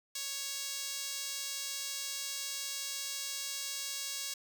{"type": "tone with band-pass filter", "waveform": "5% pulse", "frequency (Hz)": 554.4, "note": "C#5", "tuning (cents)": 0, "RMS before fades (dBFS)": -39, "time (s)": [0.15, 4.34], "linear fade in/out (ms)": 5, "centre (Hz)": 11000, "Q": 0.66, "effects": []}